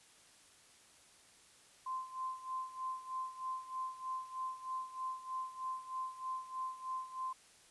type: tone with tremolo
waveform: sine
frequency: 1039 Hz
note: C6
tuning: 12 cents flat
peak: -36 dBFS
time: 1.86-7.33 s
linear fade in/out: 5 ms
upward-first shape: sine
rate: 3.2 Hz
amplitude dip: 80%
effects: white hiss -63 dBFS RMS until 7.7 s + resampled to 24000 Hz